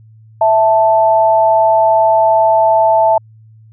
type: tone pair together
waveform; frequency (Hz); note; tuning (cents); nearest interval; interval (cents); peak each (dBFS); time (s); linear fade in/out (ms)
sine; 657.5 / 880; E5 / A5; -5 / 0; perfect fourth; 505; -10; 0.41-3.18; 5
effects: added 110 Hz sine -39 dBFS peak until 3.72 s